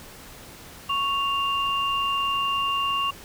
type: tone pair together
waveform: sine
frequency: 1108.7 / 2794 Hz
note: C#6 / F7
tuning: 0 / 0 cents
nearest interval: octave + major third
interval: 1600 cents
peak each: -24 / -26 dBFS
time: 0.89-3.11 s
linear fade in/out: 10 ms
effects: pink hiss -44 dBFS RMS until 3.24 s